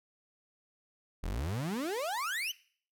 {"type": "exponential sweep", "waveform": "35% pulse", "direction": "up", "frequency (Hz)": [37.26, 3136], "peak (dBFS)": -31, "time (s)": [1.23, 2.52], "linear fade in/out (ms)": 10, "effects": ["noise-tail reverb RT60 0.5 s tail -20 dB re dry"]}